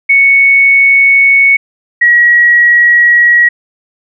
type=tone pair in turn; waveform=sine; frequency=2217 / 1911 Hz; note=C#7 / A#6; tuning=0 / +43 cents; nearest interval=minor third; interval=257 cents; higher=first; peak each=-3 dBFS; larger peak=neither; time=0.09-1.57 / 2.01-3.49 s; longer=neither; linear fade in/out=10 ms; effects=none